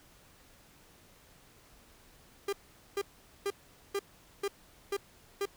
45% pulse tone bursts, 400 Hz, G4, 35 cents sharp, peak -30 dBFS, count 7, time 2.48-5.456 s, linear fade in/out 5 ms, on 48 ms, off 440 ms, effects pink hiss -60 dBFS RMS until 5.56 s

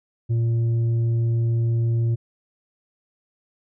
triangle tone with tanh clipping, 115.8 Hz, A#2, 11 cents flat, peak -19 dBFS, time 0.29-2.16 s, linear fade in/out 20 ms, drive 9 dB, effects none

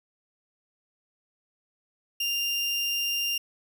30% pulse tone, 2794 Hz, F7, in tune, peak -23 dBFS, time 2.2-3.38 s, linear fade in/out 5 ms, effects none

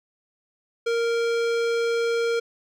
sine tone with hard clipping, 465 Hz, A#4, 4 cents flat, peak -23 dBFS, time 0.86-2.4 s, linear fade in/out 10 ms, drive 18 dB, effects none

